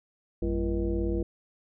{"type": "tone with frequency modulation", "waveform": "sine", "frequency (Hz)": 196, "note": "G3", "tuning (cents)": 0, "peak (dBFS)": -25, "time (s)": [0.42, 1.23], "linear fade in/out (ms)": 5, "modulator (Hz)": 143, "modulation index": 1.8, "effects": []}